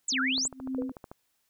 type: exponential two-way sweep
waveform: sine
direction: down then up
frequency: 8300 to 1318.5 to 8300 Hz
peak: -26 dBFS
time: 0.08-0.48 s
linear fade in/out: 5 ms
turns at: 0.2 s
type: tone with tremolo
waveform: sine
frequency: 261.6 Hz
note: C4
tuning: in tune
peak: -29 dBFS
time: 0.12-0.92 s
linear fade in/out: 5 ms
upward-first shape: sine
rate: 1.9 Hz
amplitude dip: 95%
type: click train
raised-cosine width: 1 ms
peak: -28 dBFS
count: 11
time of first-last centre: 0.38-1.115 s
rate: 13.6 Hz
type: tone with exponential decay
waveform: sine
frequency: 493.9 Hz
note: B4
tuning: in tune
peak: -29 dBFS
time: 0.78-0.96 s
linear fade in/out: 5 ms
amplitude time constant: 39 ms
effects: white hiss -74 dBFS RMS until 1.49 s